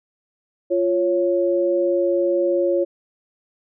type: tone pair together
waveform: sine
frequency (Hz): 348.4 / 553.1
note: F4 / C#5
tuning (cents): -4 / -4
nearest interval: minor sixth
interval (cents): 800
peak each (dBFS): -19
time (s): 0.7-2.85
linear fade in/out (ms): 20
effects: none